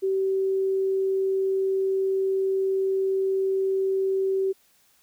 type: tone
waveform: sine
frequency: 384.5 Hz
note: G4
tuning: 33 cents flat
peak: -21 dBFS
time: 0.02-4.53 s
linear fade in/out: 20 ms
effects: white hiss -62 dBFS RMS until 5.02 s